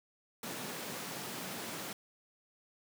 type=high-pass noise; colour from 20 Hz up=pink; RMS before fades=-42 dBFS; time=0.43-1.93 s; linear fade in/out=2 ms; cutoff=150 Hz; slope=24 dB/octave; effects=none